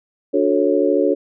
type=chord; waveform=sine; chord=D major seventh; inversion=none; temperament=just; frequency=293.7 / 367.1 / 440.5 / 550.6 Hz; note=D4 / F#4 / A4 / C#5; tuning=0 / -14 / +2 / -12 cents; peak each=-19 dBFS; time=0.33-1.15 s; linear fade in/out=20 ms; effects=none